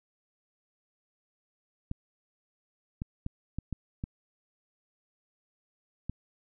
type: clicks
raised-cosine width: 5 ms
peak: -21 dBFS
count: 7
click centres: 1.914 / 3.019 / 3.264 / 3.586 / 3.727 / 4.039 / 6.096 s
effects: none